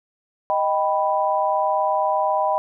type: chord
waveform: sine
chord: Eb augmented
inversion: none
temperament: equal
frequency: 622.3 / 784 / 987.8 Hz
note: Eb5 / G5 / B5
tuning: 0 / 0 / 0 cents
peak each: -22 dBFS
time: 0.5-2.58 s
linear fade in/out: 0 ms
effects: none